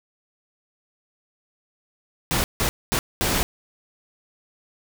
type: noise bursts at uneven times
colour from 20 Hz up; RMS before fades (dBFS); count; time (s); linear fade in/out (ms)
pink; -22; 4; 2.31-2.44 / 2.6-2.69 / 2.92-2.99 / 3.21-3.43; 0
effects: none